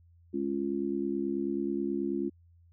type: chord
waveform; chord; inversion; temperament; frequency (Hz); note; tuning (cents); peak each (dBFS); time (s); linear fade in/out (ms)
sine; Db major; second; just; 207.9 / 277.2 / 346.5; Ab3 / Db4 / F4; +2 / 0 / -14; -35 / -33 / -32; 0.33-2.3; 20
effects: added 85 Hz sine -57 dBFS peak until 2.72 s